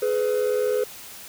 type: tone pair together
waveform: triangle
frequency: 422.1 / 502 Hz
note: G#4 / B4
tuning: +28 / +28 cents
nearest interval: minor third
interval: 300 cents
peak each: -20 dBFS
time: 0.02-0.84 s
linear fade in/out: 5 ms
effects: tanh soft clip ceiling -14 dBFS + white hiss -41 dBFS RMS until 1.28 s